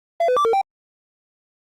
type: tone with pitch steps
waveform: triangle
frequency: 678 / 502 / 1168 / 454.9 / 783 Hz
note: E5 / B4 / D6 / A#4 / G5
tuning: +49 / +28 / -10 / -42 / -2 cents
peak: -13 dBFS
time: 0.2-0.615 s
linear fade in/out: 5 ms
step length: 83 ms
effects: Opus 32 kbps